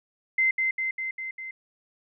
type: tone with echo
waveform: sine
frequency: 2073 Hz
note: C7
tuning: 17 cents flat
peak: -19 dBFS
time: 0.38-0.51 s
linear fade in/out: 5 ms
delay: 200 ms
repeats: 5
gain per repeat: -3 dB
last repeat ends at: 1.51 s
effects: none

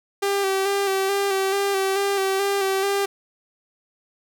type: tone with vibrato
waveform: sawtooth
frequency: 392 Hz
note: G4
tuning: in tune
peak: -16 dBFS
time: 0.22-3.06 s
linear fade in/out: 10 ms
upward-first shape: square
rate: 2.3 Hz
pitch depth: 28 cents each way
effects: none

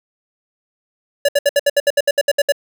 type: tone bursts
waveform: square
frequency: 571 Hz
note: D5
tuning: 49 cents flat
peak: -11 dBFS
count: 13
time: 1.25-2.522 s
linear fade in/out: 5 ms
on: 36 ms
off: 67 ms
effects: none

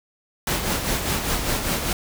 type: noise with tremolo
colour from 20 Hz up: pink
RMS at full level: -22 dBFS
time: 0.47-1.93 s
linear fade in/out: 2 ms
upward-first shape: sine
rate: 5 Hz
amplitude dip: 50%
effects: none

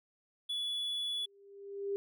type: tone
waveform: triangle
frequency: 3418 Hz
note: G#7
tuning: 49 cents sharp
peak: -32 dBFS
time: 0.49-1.26 s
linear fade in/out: 10 ms
type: tone with exponential growth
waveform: sine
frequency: 399 Hz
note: G4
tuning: 31 cents sharp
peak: -30 dBFS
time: 1.13-1.96 s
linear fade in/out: 0 ms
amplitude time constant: 180 ms
effects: none

